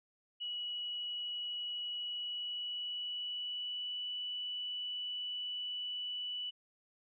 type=tone with pitch glide; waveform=sine; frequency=2928 to 2964 Hz; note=F#7 to F#7; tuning=-19 to +2 cents; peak=-37 dBFS; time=0.4-6.51 s; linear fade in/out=20 ms; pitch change=+21 cents; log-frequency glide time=1.96-4.09 s; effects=none